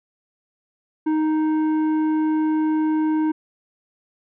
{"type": "tone with tanh clipping", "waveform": "sine", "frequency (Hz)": 311.3, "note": "D#4", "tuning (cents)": 1, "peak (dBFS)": -19, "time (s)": [1.06, 3.32], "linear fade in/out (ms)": 10, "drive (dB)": 9, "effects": []}